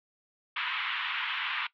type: band-pass noise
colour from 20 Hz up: white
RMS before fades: -33 dBFS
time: 0.56-1.67 s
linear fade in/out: 5 ms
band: 960 to 3300 Hz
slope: 48 dB/octave
effects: noise-tail reverb RT60 0.1 s tail -18 dB re dry